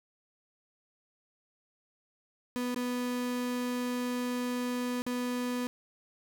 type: tone with dropouts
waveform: 35% pulse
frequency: 246.9 Hz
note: B3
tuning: in tune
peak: -29 dBFS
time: 2.56-5.67 s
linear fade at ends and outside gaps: 0 ms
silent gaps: 2.745-2.761 / 5.02-5.065 s
effects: none